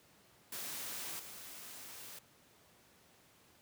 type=noise with level steps; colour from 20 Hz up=white; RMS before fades=-43 / -50 dBFS; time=0.52-2.19 s; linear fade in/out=5 ms; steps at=1.19 s; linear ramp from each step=5 ms; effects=pink hiss -65 dBFS RMS until 3.61 s + high-pass 100 Hz 12 dB/octave